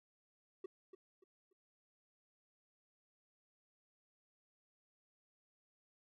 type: tone with echo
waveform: triangle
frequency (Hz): 380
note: F#4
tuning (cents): +46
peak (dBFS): -40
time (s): 0.64-0.66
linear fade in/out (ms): 5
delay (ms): 290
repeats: 3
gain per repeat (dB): -10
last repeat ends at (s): 1.53
effects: none